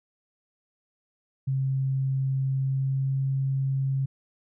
sine tone with pitch glide, 134 to 135.01 Hz, C3 to C#3, +42 to -45 cents, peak -23 dBFS, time 1.47-4.06 s, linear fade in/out 10 ms, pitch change +13 cents, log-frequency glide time 2.53-3.19 s, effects none

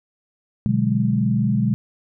sine chord, G# half-diminished seventh, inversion first, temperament equal, 123.47 / 146.83 / 185 / 207.7 Hz, B2 / D3 / F#3 / G#3, 0 / 0 / 0 / 0 cents, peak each -21 / -25 / -24 / -20 dBFS, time 0.66-1.74 s, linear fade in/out 0 ms, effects none

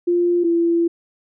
sine tone pair in turn, 349.1 / 338.2 Hz, F4 / E4, -1 / +44 cents, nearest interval minor second, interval 55 cents, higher first, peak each -14 dBFS, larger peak neither, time 0.07-0.44 / 0.44-0.88 s, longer second, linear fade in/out 10 ms, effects none

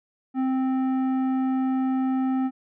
sine tone with tanh clipping, 261.6 Hz, C4, in tune, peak -23 dBFS, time 0.34-2.51 s, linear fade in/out 50 ms, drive 11 dB, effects none

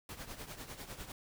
pink noise with tremolo, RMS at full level -44 dBFS, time 0.09-1.12 s, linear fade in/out 2 ms, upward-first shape triangle, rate 10 Hz, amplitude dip 75%, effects none

